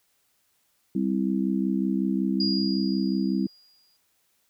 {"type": "harmonic tone", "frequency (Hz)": 65.41, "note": "C2", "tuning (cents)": 0, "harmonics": [3, 4, 5], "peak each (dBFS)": [-25, -27, -29], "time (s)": [0.95, 3.47], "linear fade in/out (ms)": 5}
{"type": "tone with exponential decay", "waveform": "sine", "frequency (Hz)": 4849, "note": "D#8", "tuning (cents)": -45, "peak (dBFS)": -24, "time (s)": [2.4, 3.97], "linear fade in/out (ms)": 5, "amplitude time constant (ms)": 340}
{"effects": ["white hiss -69 dBFS RMS until 4.49 s"]}